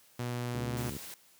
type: tone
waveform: sawtooth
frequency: 121.5 Hz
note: B2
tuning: 28 cents flat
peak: -29 dBFS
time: 0.19-0.9 s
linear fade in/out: 5 ms
type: click train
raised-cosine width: 3 ms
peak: -28 dBFS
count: 30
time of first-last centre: 0.55-0.965 s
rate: 69.8 Hz
type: noise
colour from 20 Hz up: white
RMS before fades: -45 dBFS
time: 0.77-1.14 s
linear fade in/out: 0 ms
effects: white hiss -62 dBFS RMS until 1.39 s + high-pass 80 Hz 12 dB/octave